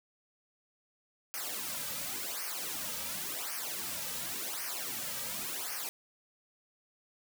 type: noise with flanger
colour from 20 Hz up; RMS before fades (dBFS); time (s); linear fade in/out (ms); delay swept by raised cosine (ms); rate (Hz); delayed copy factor
white; -38; 1.34-5.89; 0; 0.26 to 2.86; 0.91; -0.9
effects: none